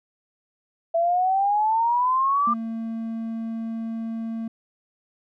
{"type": "exponential sweep", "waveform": "sine", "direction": "up", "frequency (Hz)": [662, 1200], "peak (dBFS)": -18, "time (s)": [0.94, 2.54], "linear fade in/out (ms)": 10}
{"type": "tone", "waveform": "triangle", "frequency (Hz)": 226.3, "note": "A3", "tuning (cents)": 49, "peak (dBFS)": -25, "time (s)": [2.47, 4.48], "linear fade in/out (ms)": 5}
{"effects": []}